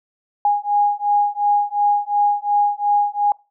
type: beating tone pair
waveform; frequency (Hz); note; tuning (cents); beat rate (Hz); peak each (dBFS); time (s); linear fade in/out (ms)
sine; 821 / 823.8; G#5 / G#5; -20 / -14; 2.8; -18; 0.45-3.32; 2
effects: noise-tail reverb RT60 0.3 s tail -25 dB re dry